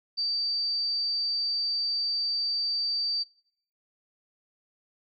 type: tone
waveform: sine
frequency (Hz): 4638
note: D8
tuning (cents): -22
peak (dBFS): -25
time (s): 0.17-3.24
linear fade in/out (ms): 20
effects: noise-tail reverb RT60 0.6 s tail -20 dB re dry + MP3 96 kbps